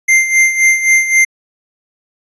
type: tone with tremolo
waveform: square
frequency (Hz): 2093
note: C7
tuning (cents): 0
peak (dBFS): -6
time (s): 0.08-1.25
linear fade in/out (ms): 10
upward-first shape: sine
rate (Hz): 3.8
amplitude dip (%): 70
effects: resampled to 22050 Hz